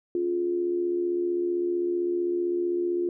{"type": "tone with amplitude modulation", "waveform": "sine", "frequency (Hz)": 351.1, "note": "F4", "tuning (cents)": 9, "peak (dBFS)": -21, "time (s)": [0.15, 3.09], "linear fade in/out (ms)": 2, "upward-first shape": "sine", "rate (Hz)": 75.6, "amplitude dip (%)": 55, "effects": []}